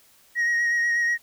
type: tone with vibrato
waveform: sine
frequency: 1885 Hz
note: A#6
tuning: 19 cents sharp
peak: -17 dBFS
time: 0.35-1.18 s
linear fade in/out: 50 ms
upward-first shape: sine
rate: 8.2 Hz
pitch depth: 20 cents each way
effects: tanh soft clip ceiling -19 dBFS + white hiss -57 dBFS RMS until 1.22 s